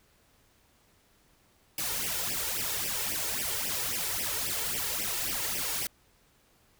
white noise with flanger, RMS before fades -32 dBFS, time 1.78-5.87 s, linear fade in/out 2 ms, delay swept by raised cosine 0.36 to 2.26 ms, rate 3.7 Hz, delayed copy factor +0.95, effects pink hiss -65 dBFS RMS until 6.79 s

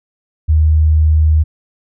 sine tone, 77.78 Hz, D#2, in tune, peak -7 dBFS, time 0.48-1.44 s, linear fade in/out 20 ms, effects none

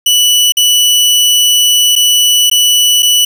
sawtooth tone with dropouts, 2960 Hz, F#7, in tune, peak -3 dBFS, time 0.06-3.25 s, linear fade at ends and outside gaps 5 ms, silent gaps 0.522-0.569 / 1.955-1.961 / 2.499-2.513 / 3.024-3.028 s, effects none

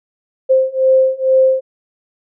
sine beating tone pair, 523.3 / 525.5 Hz, C5 / C5, 0 / +7 cents, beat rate 2.2 Hz, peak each -13 / -12 dBFS, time 0.49-1.61 s, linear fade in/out 20 ms, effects none

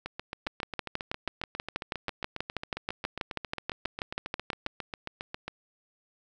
two click trains, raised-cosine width 0.3 ms, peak -14 / -19 dBFS, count 27 / 41, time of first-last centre 0.47-4.664 / 0.06-5.48 s, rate 6.2 / 7.38 Hz, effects none

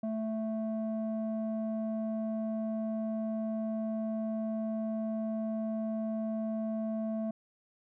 square tone with low-pass filter, 220 Hz, A3, in tune, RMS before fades -34 dBFS, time 0.03-7.31 s, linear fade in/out 5 ms, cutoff 560 Hz, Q 3.2, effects none

